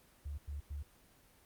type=tone bursts; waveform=sine; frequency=72.3 Hz; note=D2; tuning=27 cents flat; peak=-39 dBFS; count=3; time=0.25-0.83 s; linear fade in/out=10 ms; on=130 ms; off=95 ms; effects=pink hiss -65 dBFS RMS until 1.45 s + Opus 24 kbps